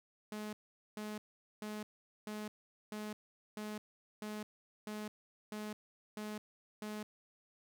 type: tone bursts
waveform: sawtooth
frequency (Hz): 212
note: G#3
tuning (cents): +36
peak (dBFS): -37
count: 11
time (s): 0.32-7.03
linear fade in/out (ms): 2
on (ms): 210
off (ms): 440
effects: none